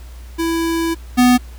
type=tone pair in turn; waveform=square; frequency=331.2 / 248.1 Hz; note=E4 / B3; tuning=+8 / +8 cents; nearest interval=perfect fourth; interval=500 cents; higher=first; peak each=-17 / -9 dBFS; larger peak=second; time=0.38-0.95 / 1.17-1.38 s; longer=first; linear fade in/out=20 ms; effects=added 60 Hz sine -32 dBFS peak until 1.58 s + pink hiss -46 dBFS RMS until 1.58 s